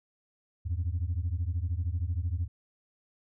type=beating tone pair; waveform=sine; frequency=80.8 / 93.8 Hz; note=E2 / F#2; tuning=-34 / +24 cents; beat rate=13 Hz; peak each=-29 / -30 dBFS; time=0.65-2.48 s; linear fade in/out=20 ms; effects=tanh soft clip ceiling -24 dBFS